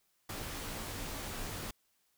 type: noise with comb filter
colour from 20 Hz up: pink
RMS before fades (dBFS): -41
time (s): 0.29-1.71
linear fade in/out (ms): 5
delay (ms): 16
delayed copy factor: -0.5
effects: white hiss -75 dBFS RMS until 2.17 s